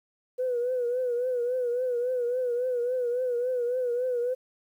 sine tone with vibrato, 493.9 Hz, B4, in tune, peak -24 dBFS, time 0.38-4.35 s, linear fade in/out 20 ms, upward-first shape triangle, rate 3.6 Hz, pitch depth 80 cents each way, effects tanh soft clip ceiling -20 dBFS + 10-bit

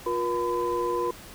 sine tone cluster, 355.5 / 478.1 / 1010 Hz, F4 / A#4 / B5, +31 / +44 / +39 cents, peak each -28 dBFS, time 0.06-1.11 s, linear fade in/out 5 ms, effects tanh soft clip ceiling -16 dBFS + pink hiss -45 dBFS RMS until 1.34 s

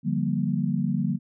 sine chord, G minor seventh, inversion second, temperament just, 147 / 176.4 / 196 / 235.2 Hz, D3 / F3 / G3 / Bb3, +2 / +18 / 0 / +16 cents, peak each -28 dBFS, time 0.03-1.19 s, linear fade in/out 50 ms, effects none

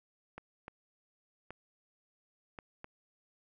clicks, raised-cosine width 0.5 ms, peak -29 dBFS, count 5, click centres 0.38 / 0.681 / 1.506 / 2.588 / 2.844 s, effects none

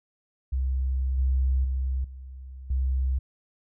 sine tone with level steps, 65.3 Hz, C2, 3 cents flat, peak -23 / -20 / -24 / -38 / -22 dBFS, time 0.52-3.19 s, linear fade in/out 10 ms, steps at 1.18 / 1.64 / 2.04 / 2.7 s, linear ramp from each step 5 ms, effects none

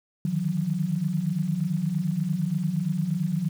sine tone cluster, 150.3 / 159 / 182.3 Hz, D3 / D#3 / F#3, +40 / +38 / -25 cents, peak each -31 / -28 / -26 dBFS, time 0.25-3.49 s, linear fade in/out 2 ms, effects 8-bit

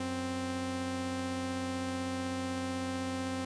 sawtooth tone pair together, 92.5 / 261.6 Hz, F#2 / C4, 0 / 0 cents, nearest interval octave + tritone, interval 1800 cents, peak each -37 / -30 dBFS, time 0-3.45 s, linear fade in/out 5 ms, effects resampled to 22050 Hz + 10-bit

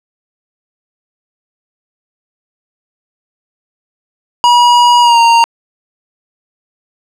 square tone with pitch glide, 964 to 927.9 Hz, B5 to A#5, -42 to -8 cents, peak -5 dBFS, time 4.44-5.44 s, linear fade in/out 0 ms, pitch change -66 cents, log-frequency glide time 5.01-5.19 s, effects low-pass 6000 Hz 12 dB/octave + 7-bit

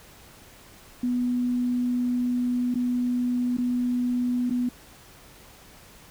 sine tone with dropouts, 246.2 Hz, B3, 5 cents flat, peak -22 dBFS, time 1.03-4.69 s, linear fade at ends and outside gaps 5 ms, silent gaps 2.743-2.754 / 3.57-3.583 / 4.498-4.506 s, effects pink hiss -50 dBFS RMS until 6.1 s

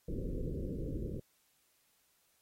pink low-pass noise, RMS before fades -38 dBFS, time 0.08-1.2 s, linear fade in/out 5 ms, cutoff 530 Hz, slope 96 dB/octave, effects white hiss -73 dBFS RMS until 2.41 s + AAC 48 kbps

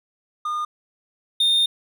triangle tone pair in turn, 1217 / 3647 Hz, D#6 / A#7, -39 / -39 cents, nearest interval octave + perfect fifth, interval 1900 cents, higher second, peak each -21 / -14 dBFS, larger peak second, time 0.45-0.65 / 1.4-1.66 s, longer second, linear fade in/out 5 ms, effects none

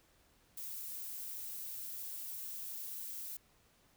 violet noise, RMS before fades -44 dBFS, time 0.57-3.37 s, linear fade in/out 5 ms, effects pink hiss -69 dBFS RMS until 3.96 s

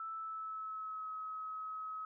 sine tone with pitch glide, 1318.5 to 1278.7 Hz, E6 to D#6, 0 to +47 cents, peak -40 dBFS, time 0-2.05 s, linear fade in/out 2 ms, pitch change -53 cents, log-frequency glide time 0.12-1.09 s, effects none

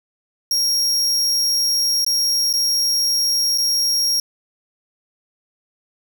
40% pulse tone with dropouts, 5588 Hz, F8, in tune, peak -15 dBFS, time 0.51-4.2 s, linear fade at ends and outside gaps 2 ms, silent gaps 2.047-2.064 / 2.529-2.537 / 3.577-3.582 s, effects none

